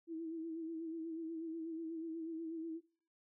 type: tone with vibrato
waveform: sine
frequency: 326.3 Hz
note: E4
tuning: 18 cents flat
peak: -40 dBFS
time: 0.07-2.81 s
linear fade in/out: 50 ms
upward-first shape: sine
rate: 8.2 Hz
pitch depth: 45 cents each way
effects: noise-tail reverb RT60 0.5 s tail -22 dB re dry